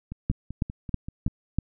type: two click trains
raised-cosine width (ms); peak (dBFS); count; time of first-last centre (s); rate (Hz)
5; -11 / -22; 5 / 7; 0.3-1.586 / 0.12-1.278; 3.11 / 5.18
effects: none